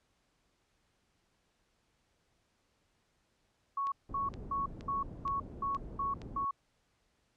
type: tone bursts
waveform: sine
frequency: 1108.7 Hz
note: C#6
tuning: in tune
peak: -31 dBFS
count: 8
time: 3.77-6.51 s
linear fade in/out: 5 ms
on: 150 ms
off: 220 ms
type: click train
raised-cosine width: 0.2 ms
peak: -32 dBFS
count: 6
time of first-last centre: 3.87-6.217 s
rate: 2.13 Hz
type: low-pass noise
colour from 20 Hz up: pink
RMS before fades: -46 dBFS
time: 4.09-6.45 s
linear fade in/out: 5 ms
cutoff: 410 Hz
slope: 12 dB/octave
effects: pink hiss -75 dBFS RMS until 7.36 s + low-pass 8000 Hz 12 dB/octave